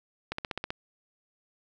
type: click train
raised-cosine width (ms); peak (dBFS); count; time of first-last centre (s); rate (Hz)
0.3; -16; 7; 0.32-0.705; 15.6
effects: none